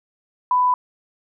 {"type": "tone", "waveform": "sine", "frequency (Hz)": 996, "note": "B5", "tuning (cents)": 14, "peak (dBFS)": -14, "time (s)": [0.51, 0.74], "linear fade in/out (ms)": 2, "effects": []}